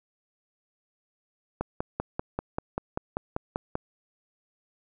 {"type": "click train", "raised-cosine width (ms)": 1, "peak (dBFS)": -14, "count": 12, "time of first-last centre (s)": [1.61, 3.754], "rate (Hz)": 5.13, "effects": []}